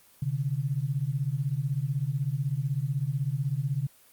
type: beating tone pair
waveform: sine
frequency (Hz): 130 / 146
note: C3 / D3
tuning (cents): -11 / -10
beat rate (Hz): 16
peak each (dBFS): -29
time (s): 0.22-3.87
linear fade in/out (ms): 5
effects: white hiss -58 dBFS RMS until 4.12 s + Opus 32 kbps